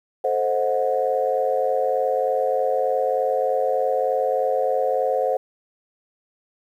sine chord, A diminished seventh, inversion none, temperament equal with one note detuned, 440 / 523.3 / 622.3 / 731.1 Hz, A4 / C5 / Eb5 / Gb5, 0 / 0 / 0 / -21 cents, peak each -26 / -21 / -27 / -24 dBFS, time 0.24-5.37 s, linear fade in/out 5 ms, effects tanh soft clip ceiling -8 dBFS + 9-bit

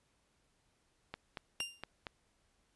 click train, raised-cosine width 0.3 ms, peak -25 dBFS, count 5, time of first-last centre 1.14-2.068 s, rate 4.31 Hz
sawtooth tone with exponential decay, 2794 Hz, F7, in tune, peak -30 dBFS, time 1.6-1.84 s, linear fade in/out 2 ms, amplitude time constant 51 ms
effects pink hiss -75 dBFS RMS until 2.75 s + resampled to 24000 Hz

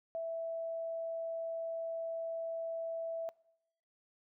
sine tone, 659.3 Hz, E5, in tune, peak -35 dBFS, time 0.15-3.29 s, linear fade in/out 0 ms, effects noise-tail reverb RT60 0.8 s tail -24 dB re dry

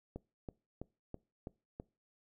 click train, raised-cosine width 2 ms, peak -29 dBFS, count 6, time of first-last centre 0.16-1.799 s, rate 3.05 Hz, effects noise-tail reverb RT60 0.3 s tail -23 dB re dry

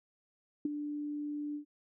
sine tone with ADSR envelope, 294.5 Hz, D4, 5 cents sharp, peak -26 dBFS, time 0.65-1.65 s, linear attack 4 ms, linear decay 17 ms, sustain -9 dB, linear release 100 ms, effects none

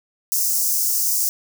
white high-pass noise, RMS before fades -20 dBFS, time 0.32-1.29 s, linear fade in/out 0 ms, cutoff 5200 Hz, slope 48 dB/octave, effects none

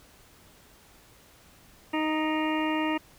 harmonic tone with a mistuned harmonic, 311.1 Hz, D#4, in tune, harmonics 1 / 2 / 3 / 4 / 6 / 7 / 8 / 9, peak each -27 / -35 / -32 / -38 / -36 / -41 / -40 / -38 dBFS, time 1.93-2.98 s, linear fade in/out 10 ms, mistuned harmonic 8, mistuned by -48 cents, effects pink hiss -56 dBFS RMS until 3.18 s

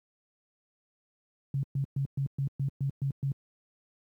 sine tone bursts, 137.6 Hz, C#3, 12 cents flat, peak -26 dBFS, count 9, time 1.54-3.319 s, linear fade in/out 2 ms, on 91 ms, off 120 ms, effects high-pass 80 Hz 12 dB/octave + 11-bit

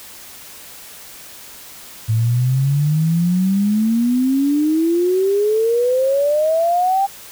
sine exponential sweep, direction up, 109.1 to 798 Hz, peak -13 dBFS, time 2.08-7.07 s, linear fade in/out 20 ms, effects white hiss -38 dBFS RMS until 7.31 s

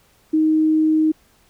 sine tone, 312.9 Hz, D#4, 10 cents sharp, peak -13 dBFS, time 0.33-1.12 s, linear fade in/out 10 ms, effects pink hiss -57 dBFS RMS until 1.49 s

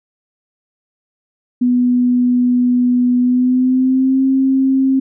sine tone with pitch glide, 246.9 to 266.2 Hz, B3 to C4, 0 to +30 cents, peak -10 dBFS, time 1.61-5 s, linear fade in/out 10 ms, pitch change +130 cents, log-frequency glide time 3.18-4.23 s, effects none

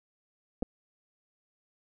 clicks, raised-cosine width 2 ms, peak -19 dBFS, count 2, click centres 0.624 / 0.628 s, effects none

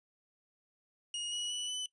sawtooth tone with pitch steps, 2875 / 2917 / 2959 / 3002 Hz, F7 / F#7 / F#7 / F#7, +50 / -25 / -1 / +24 cents, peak -32 dBFS, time 1.14-1.86 s, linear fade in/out 2 ms, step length 180 ms, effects noise-tail reverb RT60 0.1 s tail -19 dB re dry + resampled to 22050 Hz

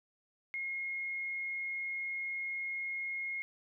sine tone, 2152 Hz, C7, 48 cents sharp, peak -35 dBFS, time 0.54-3.42 s, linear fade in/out 0 ms, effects none

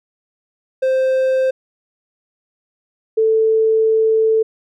triangle / sine tone pair in turn, 523 / 442.2 Hz, C5 / A4, -1 / +9 cents, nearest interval minor third, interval 290 cents, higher first, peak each -11 dBFS, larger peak neither, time 0.82-1.51 / 3.17-4.43 s, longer second, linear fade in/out 10 ms, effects none

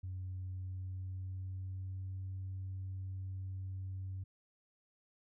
sine tone with pitch glide, 92.7 to 94.65 Hz, F#2 to F#2, +4 to +40 cents, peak -38 dBFS, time 0.03-4.24 s, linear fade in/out 10 ms, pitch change +36 cents, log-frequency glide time 0.48-2.22 s, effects tanh soft clip ceiling -36 dBFS

